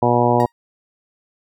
harmonic tone, 120.8 Hz, B2, 38 cents flat, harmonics 1 / 2 / 3 / 4 / 5 / 6 / 7 / 8, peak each -21 / -21 / -21 / -21 / -21 / -21 / -21 / -21 dBFS, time 0.02-0.46 s, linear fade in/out 5 ms
30% pulse tone with exponential decay, 939 Hz, A#5, 12 cents sharp, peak -24 dBFS, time 0.4-0.52 s, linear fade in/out 0 ms, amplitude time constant 26 ms
effects none

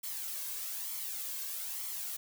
blue noise with flanger, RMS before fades -39 dBFS, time 0.03-2.17 s, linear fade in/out 10 ms, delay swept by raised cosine 0.92 to 1.89 ms, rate 1.1 Hz, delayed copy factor +0.55, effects none

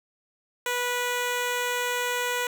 10% pulse tone, 490 Hz, B4, 14 cents flat, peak -17 dBFS, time 0.66-2.47 s, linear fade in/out 2 ms, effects none

